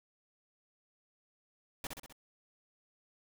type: noise with echo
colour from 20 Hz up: pink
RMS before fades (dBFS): -39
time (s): 1.84-1.87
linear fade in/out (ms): 2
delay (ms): 64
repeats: 4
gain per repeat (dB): -4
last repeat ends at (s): 2.126
effects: none